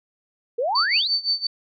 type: exponential sweep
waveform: sine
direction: up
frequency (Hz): 445.1 to 4435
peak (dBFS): -20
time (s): 0.58-1.08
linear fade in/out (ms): 10
type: tone with tremolo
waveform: sine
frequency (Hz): 4544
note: C#8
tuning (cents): +42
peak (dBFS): -17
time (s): 0.75-1.47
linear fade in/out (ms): 5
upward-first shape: sine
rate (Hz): 5.8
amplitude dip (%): 90
effects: none